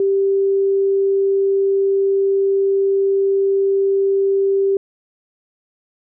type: tone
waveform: sine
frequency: 392 Hz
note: G4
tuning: in tune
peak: -13 dBFS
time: 0-4.77 s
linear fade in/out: 2 ms
effects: none